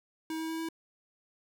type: tone with pitch steps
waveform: square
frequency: 319.6 / 321.8 / 324.1 / 326.3 Hz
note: D#4 / E4 / E4 / E4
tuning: +47 / -42 / -29 / -18 cents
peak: -34 dBFS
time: 0.3-0.688 s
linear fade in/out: 2 ms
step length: 97 ms
effects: 11-bit